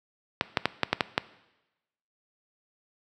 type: clicks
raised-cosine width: 0.3 ms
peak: -5 dBFS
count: 7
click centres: 0.411 / 0.572 / 0.656 / 0.833 / 0.93 / 1.008 / 1.179 s
effects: noise-tail reverb RT60 1.0 s tail -18 dB re dry + high-pass 100 Hz 12 dB/octave